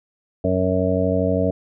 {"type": "harmonic tone", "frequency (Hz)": 92.5, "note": "F#2", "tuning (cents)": 0, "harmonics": [1, 2, 3, 5, 6, 7], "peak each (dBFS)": [-24, -24, -24, -24, -24, -24], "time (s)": [0.44, 1.51], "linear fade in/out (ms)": 5, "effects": []}